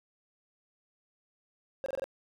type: tone bursts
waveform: triangle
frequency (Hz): 539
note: C#5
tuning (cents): -49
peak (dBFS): -29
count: 5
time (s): 1.84-2.041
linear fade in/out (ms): 0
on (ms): 21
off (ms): 24
effects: none